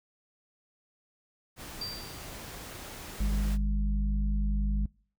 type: noise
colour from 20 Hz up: pink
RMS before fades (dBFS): -43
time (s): 1.56-3.58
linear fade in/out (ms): 50
type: tone with exponential decay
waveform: triangle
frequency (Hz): 4699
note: D8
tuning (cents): 0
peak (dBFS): -31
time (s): 1.81-2.41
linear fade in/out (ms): 5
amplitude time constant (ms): 130
type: harmonic tone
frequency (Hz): 50.8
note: G#1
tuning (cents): -38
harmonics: 1 / 3 / 4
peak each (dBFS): -25 / -40 / -35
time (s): 3.2-4.86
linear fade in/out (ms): 5
effects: noise-tail reverb RT60 0.5 s tail -26 dB re dry